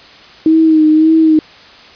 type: tone with vibrato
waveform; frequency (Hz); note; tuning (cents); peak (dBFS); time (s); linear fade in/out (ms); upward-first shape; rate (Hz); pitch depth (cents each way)
sine; 315.1; D#4; +22; -5; 0.46-1.39; 2; sine; 1.8; 37
effects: white hiss -38 dBFS RMS until 1.95 s + resampled to 11025 Hz